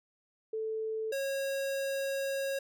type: tone pair in turn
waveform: sine / square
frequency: 440 / 546.5 Hz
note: A4 / C#5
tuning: 0 / -25 cents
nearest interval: major third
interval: 375 cents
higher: second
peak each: -32 / -32 dBFS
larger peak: neither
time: 0.53-1.12 / 1.12-2.59 s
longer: second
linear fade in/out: 5 ms
effects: none